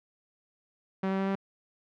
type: tone with pitch steps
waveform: sawtooth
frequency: 191.3 / 192.52 / 193.75 / 194.98 Hz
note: G3 / G3 / G3 / G3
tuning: -42 / -31 / -20 / -9 cents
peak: -23 dBFS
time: 1.03-1.354 s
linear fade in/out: 5 ms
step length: 81 ms
effects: low-pass 2000 Hz 12 dB/octave